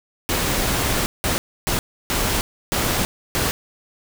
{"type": "noise bursts at uneven times", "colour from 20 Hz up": "pink", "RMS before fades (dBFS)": -21, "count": 6, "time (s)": [[0.29, 1.06], [1.24, 1.38], [1.67, 1.79], [2.1, 2.41], [2.72, 3.05], [3.35, 3.51]], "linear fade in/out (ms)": 0, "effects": []}